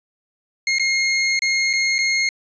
sawtooth tone with dropouts, 2142 Hz, C7, 40 cents sharp, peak -13 dBFS, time 0.67-2.29 s, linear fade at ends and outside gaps 2 ms, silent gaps 0.785-0.796 / 1.392-1.42 / 1.731-1.735 / 1.983-1.988 s, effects resampled to 16000 Hz

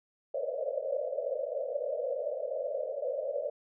white band-pass noise, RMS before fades -34 dBFS, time 0.34-3.5 s, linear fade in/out 5 ms, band 490 to 620 Hz, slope 96 dB/octave, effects none

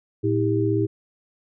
sine tone cluster, 113.1 / 321.3 / 397.2 Hz, A2 / E4 / G4, +48 / -44 / +23 cents, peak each -23 dBFS, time 0.23-0.87 s, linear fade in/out 20 ms, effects none

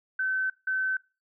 sine tone pair in turn, 1530 / 1530 Hz, G6 / G6, -42 / -42 cents, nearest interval unison, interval 0 cents, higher neither, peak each -25 dBFS, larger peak neither, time 0.19-0.5 / 0.67-0.97 s, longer first, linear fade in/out 5 ms, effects noise-tail reverb RT60 0.3 s tail -23 dB re dry

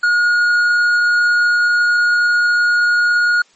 sine tone with tanh clipping, 1439 Hz, F#6, 49 cents flat, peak -12 dBFS, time 0.03-3.42 s, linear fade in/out 5 ms, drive 6 dB, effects white hiss -52 dBFS RMS until 3.55 s + MP3 32 kbps

